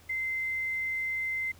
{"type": "tone with quantisation", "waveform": "sine", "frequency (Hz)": 2074, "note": "C7", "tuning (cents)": -16, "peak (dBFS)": -29, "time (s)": [0.09, 1.52], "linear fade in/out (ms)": 10, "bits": 9, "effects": ["added 86 Hz sine -56 dBFS peak until 1.59 s", "pink hiss -58 dBFS RMS until 1.59 s"]}